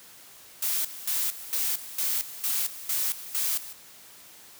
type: noise with tremolo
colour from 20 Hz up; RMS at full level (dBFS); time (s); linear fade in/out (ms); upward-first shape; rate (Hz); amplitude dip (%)
blue; -27; 0.62-3.73; 5; square; 2.2; 80
effects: white hiss -50 dBFS RMS until 4.59 s + high-pass 60 Hz 12 dB/octave